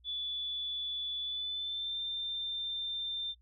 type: tone with pitch glide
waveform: sine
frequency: 3455 to 3583 Hz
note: A7 to A7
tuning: -32 to +31 cents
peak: -34 dBFS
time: 0.04-3.35 s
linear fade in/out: 50 ms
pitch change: +63 cents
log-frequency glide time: 1.2-2 s
effects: noise-tail reverb RT60 0.1 s tail -26 dB re dry + added 60 Hz sine -61 dBFS peak until 3.41 s